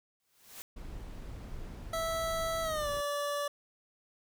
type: noise with exponential growth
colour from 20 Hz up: white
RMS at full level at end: -43 dBFS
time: 0.2-0.62 s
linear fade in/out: 0 ms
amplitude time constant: 90 ms
type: noise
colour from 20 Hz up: brown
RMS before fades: -43 dBFS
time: 0.76-3.01 s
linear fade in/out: 10 ms
type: tone with pitch glide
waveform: 25% pulse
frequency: 656 to 577.7 Hz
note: E5 to D5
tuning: -9 to -29 cents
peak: -28 dBFS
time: 1.93-3.48 s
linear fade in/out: 5 ms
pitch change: -220 cents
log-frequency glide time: 2.63-2.89 s
effects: none